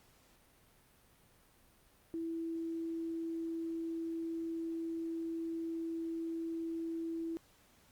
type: tone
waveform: sine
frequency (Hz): 329.6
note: E4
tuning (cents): 0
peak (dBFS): -36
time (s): 2.14-7.37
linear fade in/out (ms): 0
effects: pink hiss -66 dBFS RMS until 7.91 s + Opus 48 kbps